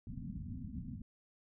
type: low-pass noise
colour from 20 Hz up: white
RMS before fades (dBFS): -44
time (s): 0.07-1.02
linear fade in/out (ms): 2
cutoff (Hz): 260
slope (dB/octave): 96
effects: none